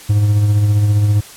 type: tone with tremolo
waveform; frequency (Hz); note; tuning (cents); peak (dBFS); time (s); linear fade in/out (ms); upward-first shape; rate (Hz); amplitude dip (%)
triangle; 103.83; G#2; 0; -6; 0.09-1.21; 10; triangle; 15; 40
effects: white hiss -37 dBFS RMS until 1.36 s + low-pass 12000 Hz 12 dB/octave